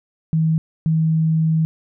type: tone pair in turn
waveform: sine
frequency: 160 / 160 Hz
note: D#3 / D#3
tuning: +49 / +49 cents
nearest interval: unison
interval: 0 cents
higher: neither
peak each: -14 dBFS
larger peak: neither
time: 0.33-0.58 / 0.86-1.65 s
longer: second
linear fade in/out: 0 ms
effects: none